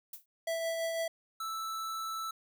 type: noise with exponential decay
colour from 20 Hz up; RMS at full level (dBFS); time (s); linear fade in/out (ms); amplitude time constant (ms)
violet; -39; 0.13-0.26; 5; 27
type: tone with tremolo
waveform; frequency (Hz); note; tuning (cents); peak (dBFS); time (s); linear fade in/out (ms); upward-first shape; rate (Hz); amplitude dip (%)
square; 659.3; E5; 0; -31; 0.47-1.08; 5; triangle; 6; 35
type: tone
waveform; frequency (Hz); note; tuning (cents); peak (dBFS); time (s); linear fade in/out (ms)
square; 1318.5; E6; 0; -36; 1.4-2.31; 5
effects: none